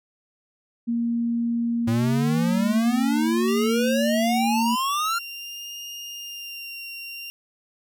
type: tone with pitch glide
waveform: sine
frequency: 234.2 to 229.5 Hz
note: A#3 to A#3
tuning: +8 to -27 cents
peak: -21 dBFS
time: 0.87-4.76 s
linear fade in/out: 20 ms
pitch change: -35 cents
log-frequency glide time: 2.42-2.56 s
type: exponential sweep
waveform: square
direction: up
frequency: 110 to 1408 Hz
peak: -23 dBFS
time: 1.87-5.19 s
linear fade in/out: 10 ms
type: tone with vibrato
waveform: 30% pulse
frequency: 2794 Hz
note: F7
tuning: in tune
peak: -31 dBFS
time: 3.48-7.3 s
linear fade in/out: 0 ms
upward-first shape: sine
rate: 0.51 Hz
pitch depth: 22 cents each way
effects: none